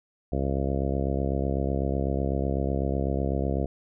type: harmonic tone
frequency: 68 Hz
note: C#2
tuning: 33 cents flat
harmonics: 1 / 2 / 3 / 4 / 5 / 6 / 7 / 8 / 9 / 10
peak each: -28 / -31 / -33 / -34 / -35 / -36 / -36 / -37 / -38 / -38 dBFS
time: 0.32-3.66 s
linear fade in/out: 5 ms
effects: none